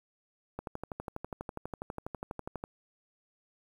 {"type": "click train", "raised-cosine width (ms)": 1, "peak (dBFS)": -23, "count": 26, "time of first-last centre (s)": [0.59, 2.639], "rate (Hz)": 12.2, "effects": ["9-bit"]}